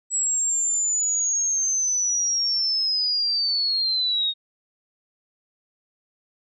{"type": "linear sweep", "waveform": "sine", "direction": "down", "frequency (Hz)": [7790, 3711], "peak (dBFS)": -20, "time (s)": [0.1, 4.34], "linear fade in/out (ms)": 50, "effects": []}